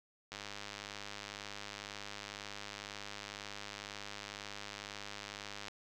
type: click train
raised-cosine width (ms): 0.2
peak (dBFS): -26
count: 548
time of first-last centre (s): 0.32-5.683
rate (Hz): 102
effects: none